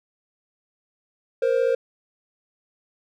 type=tone pair together; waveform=triangle; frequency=469.7 / 525.5 Hz; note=A#4 / C5; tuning=+13 / +7 cents; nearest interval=major second; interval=194 cents; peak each=-19 dBFS; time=1.42-1.75 s; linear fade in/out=5 ms; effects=none